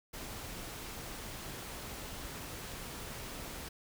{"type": "noise", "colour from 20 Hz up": "pink", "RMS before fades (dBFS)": -44, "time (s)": [0.13, 3.69], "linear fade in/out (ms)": 10, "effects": []}